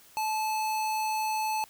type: tone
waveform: square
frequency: 868 Hz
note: A5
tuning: 24 cents flat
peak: -28 dBFS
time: 0.17-1.64 s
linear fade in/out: 0 ms
effects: white hiss -56 dBFS RMS until 1.69 s